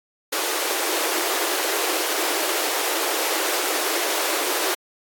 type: high-pass noise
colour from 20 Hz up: pink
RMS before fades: -24 dBFS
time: 0.32-4.75 s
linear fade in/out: 10 ms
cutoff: 310 Hz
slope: 96 dB/octave
effects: AAC 64 kbps